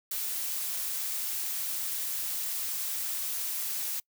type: noise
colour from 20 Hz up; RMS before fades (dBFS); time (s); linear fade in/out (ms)
blue; -33; 0.11-4; 5
effects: noise-tail reverb RT60 0.1 s tail -25 dB re dry

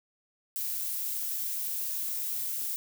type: noise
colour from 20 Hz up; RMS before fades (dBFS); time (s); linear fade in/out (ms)
violet; -33; 0.56-2.76; 0
effects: none

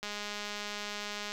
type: click train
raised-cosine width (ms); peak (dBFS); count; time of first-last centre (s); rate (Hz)
0.2; -21; 268; 0.03-1.32; 207
effects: 8-bit

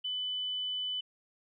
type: tone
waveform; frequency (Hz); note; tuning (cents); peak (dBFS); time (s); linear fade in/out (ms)
sine; 3000; F#7; +23; -32; 0.04-1.01; 10
effects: none

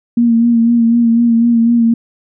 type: tone with vibrato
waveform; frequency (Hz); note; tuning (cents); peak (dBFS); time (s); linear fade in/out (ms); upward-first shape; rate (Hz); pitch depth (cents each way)
sine; 233.1; A#3; 0; -7; 0.17-1.94; 5; sine; 4; 33
effects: none

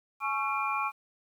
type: tone cluster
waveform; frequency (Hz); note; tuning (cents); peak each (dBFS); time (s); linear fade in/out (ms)
sine; 846 / 1106 / 1352 / 2399; G#5 / C#6 / E6 / D7; +32 / -4 / +43 / +36; -34 / -31 / -35 / -34; 0.2-0.92; 50
effects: 10-bit

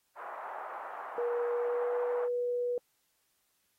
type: band-pass noise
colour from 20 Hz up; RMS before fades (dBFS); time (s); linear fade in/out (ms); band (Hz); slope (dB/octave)
pink; -42; 0.15-2.29; 50; 670 to 1300; 24
type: tone with pitch glide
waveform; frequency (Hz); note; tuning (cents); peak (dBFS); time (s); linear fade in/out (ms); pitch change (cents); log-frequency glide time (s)
sine; 479.1 to 487.5; A#4 to B4; +47 to -23; -29; 1.18-2.78; 2; +30; 1.47-2
effects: white hiss -75 dBFS RMS until 3.78 s + AAC 48 kbps

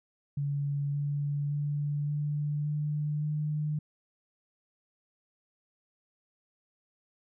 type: tone with pitch steps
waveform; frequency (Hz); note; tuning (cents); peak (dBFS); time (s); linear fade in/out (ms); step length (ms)
sine; 142.5 / 144.16 / 145.83 / 147.53 / 149.24 / 150.97; C#3 / D3 / D3 / D3 / D3 / D3; +48 / -32 / -12 / +8 / +28 / +48; -28; 0.37-3.79; 5; 570
effects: none

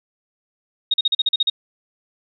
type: tone bursts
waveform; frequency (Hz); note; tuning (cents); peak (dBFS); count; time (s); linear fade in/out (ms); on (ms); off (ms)
sine; 3729; A#7; 0; -14; 9; 0.91-1.499; 5; 29; 41
effects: none

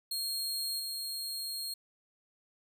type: tone with level steps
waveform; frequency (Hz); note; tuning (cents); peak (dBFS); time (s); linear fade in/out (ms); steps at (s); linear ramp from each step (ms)
sawtooth; 4249; C8; +26; -30 / -33; 0.11-1.74; 5; 0.79; 10
effects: none

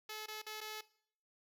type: tone with dropouts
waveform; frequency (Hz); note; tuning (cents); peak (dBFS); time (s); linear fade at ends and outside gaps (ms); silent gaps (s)
5% pulse; 430.5; A4; -38; -32; 0.09-0.81; 5; 0.261-0.282 / 0.418-0.464 / 0.606-0.612
effects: noise-tail reverb RT60 0.6 s tail -19 dB re dry

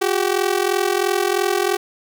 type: ring-modulated tone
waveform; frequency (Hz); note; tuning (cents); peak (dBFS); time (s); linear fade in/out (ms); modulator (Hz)
sawtooth; 383.3; G4; -39; -10; 0.01-1.77; 10; 21.5
effects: none

